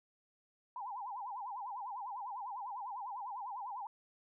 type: tone with vibrato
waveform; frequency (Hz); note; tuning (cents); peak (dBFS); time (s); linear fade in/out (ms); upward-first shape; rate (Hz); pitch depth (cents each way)
sine; 900; A5; +39; -40; 0.76-3.87; 2; sine; 10; 230
effects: none